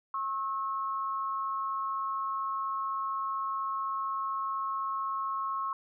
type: tone pair together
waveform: sine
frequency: 1084.2 / 1300 Hz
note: C#6 / E6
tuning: -39 / -24 cents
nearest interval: minor third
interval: 315 cents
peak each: -31 / -37 dBFS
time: 0.14-5.73 s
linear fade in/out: 2 ms
effects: none